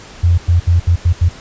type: tone bursts at uneven times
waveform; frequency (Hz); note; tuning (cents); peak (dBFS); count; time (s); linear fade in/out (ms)
sine; 86.3; F2; -20; -7; 6; 0.23-0.38 / 0.48-0.6 / 0.67-0.8 / 0.87-0.96 / 1.05-1.13 / 1.21-1.29; 10
effects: pink hiss -36 dBFS RMS until 1.4 s + resampled to 16000 Hz